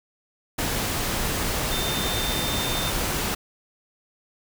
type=tone in noise; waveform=sine; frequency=3600 Hz; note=A7; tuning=39 cents sharp; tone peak=-30 dBFS; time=1.71-2.91 s; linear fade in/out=10 ms; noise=pink; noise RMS=-26 dBFS; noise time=0.58-3.35 s; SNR=-7 dB; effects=none